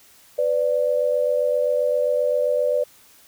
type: tone pair together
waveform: sine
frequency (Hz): 499.7 / 587.3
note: B4 / D5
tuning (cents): +20 / 0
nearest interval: minor third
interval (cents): 280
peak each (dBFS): -21 / -20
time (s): 0.38-2.84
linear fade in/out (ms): 10
effects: white hiss -52 dBFS RMS until 3.27 s